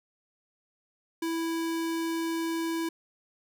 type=tone; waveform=square; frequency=329.6 Hz; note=E4; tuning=in tune; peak=-29 dBFS; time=1.22-2.89 s; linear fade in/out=5 ms; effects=none